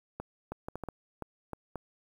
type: clicks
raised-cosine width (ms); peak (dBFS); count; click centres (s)
1; -23; 9; 0.2 / 0.52 / 0.685 / 0.756 / 0.837 / 0.887 / 1.223 / 1.533 / 1.757
effects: 9-bit